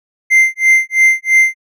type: tone with tremolo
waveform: triangle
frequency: 2086 Hz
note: C7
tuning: 6 cents flat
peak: -3 dBFS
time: 0.3-1.55 s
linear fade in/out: 20 ms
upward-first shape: sine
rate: 3 Hz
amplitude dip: 100%
effects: none